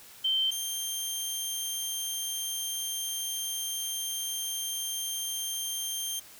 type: tone pair in turn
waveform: sine / 15% pulse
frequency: 3115 / 3171 Hz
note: G7 / G7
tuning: -12 / +19 cents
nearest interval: unison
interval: 31 cents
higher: second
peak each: -24 dBFS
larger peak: neither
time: 0.24-0.51 / 0.51-6.2 s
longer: second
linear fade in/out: 10 ms
effects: white hiss -51 dBFS RMS until 6.39 s